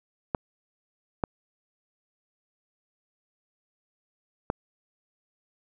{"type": "clicks", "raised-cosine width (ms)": 1, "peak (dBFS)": -11, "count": 3, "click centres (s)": [0.348, 1.238, 4.501], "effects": []}